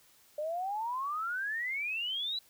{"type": "exponential sweep", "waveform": "sine", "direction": "up", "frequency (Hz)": [587.3, 4009], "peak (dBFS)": -32, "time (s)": [0.38, 2.39], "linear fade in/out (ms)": 5, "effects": ["white hiss -63 dBFS RMS until 2.49 s"]}